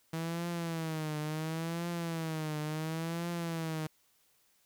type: tone with vibrato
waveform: sawtooth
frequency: 161.5 Hz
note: E3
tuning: 35 cents flat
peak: -30 dBFS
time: 0.13-3.87 s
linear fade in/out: 5 ms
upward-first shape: triangle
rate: 0.71 Hz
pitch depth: 120 cents each way
effects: white hiss -70 dBFS RMS until 4.65 s